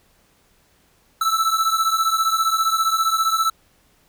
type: beating tone pair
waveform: square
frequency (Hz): 1314 / 1329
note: E6 / E6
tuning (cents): -6 / +14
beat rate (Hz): 15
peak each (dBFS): -20 / -22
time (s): 1.21-3.5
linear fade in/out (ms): 5
effects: pink hiss -59 dBFS RMS until 4.08 s